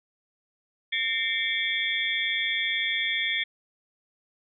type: tone cluster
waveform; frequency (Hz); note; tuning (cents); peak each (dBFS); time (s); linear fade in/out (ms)
sine; 1824 / 2108 / 2294 / 3277 / 3489; A#6 / C7 / D7 / G#7 / A7; -38 / +12 / -41 / -24 / -15; -31; 0.92-3.44; 10
effects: none

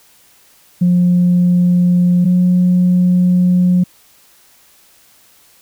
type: tone pair in turn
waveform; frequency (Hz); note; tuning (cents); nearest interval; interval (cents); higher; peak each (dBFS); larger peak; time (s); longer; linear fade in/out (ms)
sine; 177.5 / 179.98; F3 / F#3; +28 / -48; unison; 24; second; -7; neither; 0.81-2.25 / 2.25-3.84; second; 10
effects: tanh soft clip ceiling -5 dBFS + white hiss -49 dBFS RMS until 5.61 s

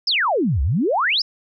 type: exponential two-way sweep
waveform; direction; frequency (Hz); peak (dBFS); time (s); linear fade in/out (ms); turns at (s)
sine; down then up; 5420 to 61.1 to 5420; -16; 0.07-1.22; 5; 0.62
effects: none

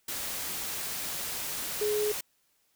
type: tone in noise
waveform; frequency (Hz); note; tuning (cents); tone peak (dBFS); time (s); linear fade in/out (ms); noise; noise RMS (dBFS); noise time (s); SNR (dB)
sine; 420.8; G#4; +23; -26; 1.81-2.12; 5; white; -35; 0.08-2.21; +6
effects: white hiss -71 dBFS RMS until 2.75 s

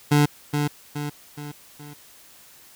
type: tone with echo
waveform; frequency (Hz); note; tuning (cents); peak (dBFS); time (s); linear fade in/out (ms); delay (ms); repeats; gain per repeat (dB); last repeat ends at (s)
25% pulse; 146.83; D3; 0; -11; 0.11-0.26; 10; 420; 4; -6; 1.94
effects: white hiss -50 dBFS RMS until 2.75 s

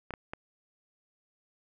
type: clicks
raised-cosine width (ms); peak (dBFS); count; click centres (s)
0.5; -22; 3; 0.107 / 0.138 / 0.335
effects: none

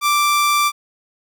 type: tone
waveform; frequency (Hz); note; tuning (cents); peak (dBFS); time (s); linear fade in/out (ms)
sawtooth; 1174.7; D6; 0; -10; 0.01-0.72; 50
effects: none

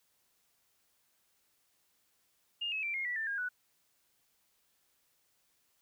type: tone with pitch steps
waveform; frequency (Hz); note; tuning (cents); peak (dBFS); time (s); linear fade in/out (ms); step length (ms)
sine; 2827 / 2577 / 2350 / 2142 / 1953.3 / 1780.9 / 1623.7 / 1480.4; F7 / E7 / D7 / C7 / B6 / A6 / G#6 / F#6; +20 / -40 / +1 / +40 / -20 / +20 / -40 / 0; -33; 2.61-3.49; 10; 110
effects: white hiss -74 dBFS RMS until 5.81 s

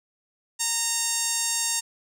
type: tone with band-pass filter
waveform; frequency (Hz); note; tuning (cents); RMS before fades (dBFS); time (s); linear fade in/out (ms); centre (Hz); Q
sawtooth; 923; A#5; -17; -26; 0.59-1.81; 20; 7600; 2.5
effects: none

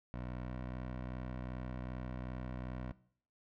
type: tone with pitch glide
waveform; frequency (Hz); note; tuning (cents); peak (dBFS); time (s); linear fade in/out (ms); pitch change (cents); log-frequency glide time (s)
15% pulse; 61.74 to 62.6; B1 to B1; 0 to +24; -34; 0.14-2.92; 0; +24; 0.45-0.53
effects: noise-tail reverb RT60 0.6 s tail -20 dB re dry + low-pass 2000 Hz 12 dB/octave

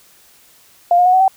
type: tone with pitch steps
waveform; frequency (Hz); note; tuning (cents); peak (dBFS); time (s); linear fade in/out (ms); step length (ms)
sine; 698.5 / 715.2 / 732.4 / 749.9 / 767.9; F5 / F5 / F#5 / F#5 / G5; 0 / +41 / -18 / +23 / -36; -8; 0.91-1.28; 2; 74
effects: white hiss -49 dBFS RMS until 1.36 s

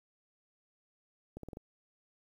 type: accelerating click train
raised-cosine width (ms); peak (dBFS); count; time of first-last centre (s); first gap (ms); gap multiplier
2; -30; 5; 1.37-1.571; 63; 0.85
effects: 10-bit

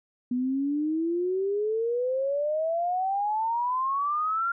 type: exponential sweep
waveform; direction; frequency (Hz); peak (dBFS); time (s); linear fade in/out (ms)
sine; up; 243.8 to 1400; -24; 0.31-4.52; 5
effects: none

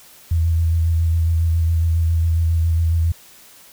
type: tone with vibrato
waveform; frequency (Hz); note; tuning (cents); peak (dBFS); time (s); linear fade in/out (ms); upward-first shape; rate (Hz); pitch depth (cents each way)
sine; 82.5; E2; +2; -14; 0.31-3.12; 5; square; 7.3; 21
effects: white hiss -46 dBFS RMS until 3.72 s

